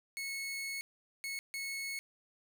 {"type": "tone bursts at uneven times", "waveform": "sawtooth", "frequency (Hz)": 2194, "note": "C#7", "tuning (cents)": -18, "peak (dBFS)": -34, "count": 3, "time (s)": [[0.17, 0.81], [1.24, 1.39], [1.54, 1.99]], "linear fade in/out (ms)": 0, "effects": ["11-bit"]}